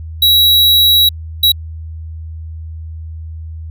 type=tone bursts at uneven times; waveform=square; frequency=3878 Hz; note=B7; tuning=32 cents flat; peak=-7 dBFS; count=2; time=0.22-1.09 / 1.43-1.52 s; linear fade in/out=5 ms; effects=added 80 Hz sine -24 dBFS peak until 3.7 s